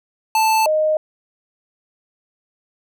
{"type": "tone pair in turn", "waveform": ["square", "sine"], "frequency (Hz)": [880, 619.4], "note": ["A5", "D#5"], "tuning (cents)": [0, -8], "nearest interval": "tritone", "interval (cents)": 608, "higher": "first", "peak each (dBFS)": -14, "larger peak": "neither", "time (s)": [[0.35, 0.66], [0.66, 0.97]], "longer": "neither", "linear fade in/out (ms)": 2, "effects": []}